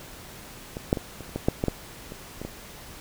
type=clicks; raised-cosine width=2 ms; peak=-19 / -6 / -16 / -25 / -29 / -15 / -6 / -10 / -10 / -24 / -21 / -19 dBFS; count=12; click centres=0.769 / 0.929 / 0.972 / 1.207 / 1.293 / 1.36 / 1.485 / 1.639 / 1.683 / 2.121 / 2.416 / 2.45 s; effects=pink hiss -44 dBFS RMS until 3 s